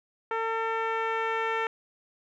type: tone with low-pass filter sweep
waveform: 10% pulse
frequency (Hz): 450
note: A4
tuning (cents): +39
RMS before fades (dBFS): -29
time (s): 0.31-1.67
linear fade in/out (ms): 2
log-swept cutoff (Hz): 1400 to 2100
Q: 0.93
effects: none